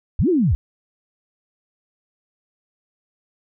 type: linear two-way sweep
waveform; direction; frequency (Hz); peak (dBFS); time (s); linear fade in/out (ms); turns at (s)
sine; up then down; 38.89 to 385.3 to 51.2; -14; 0.19-0.55; 0; 0.29
effects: none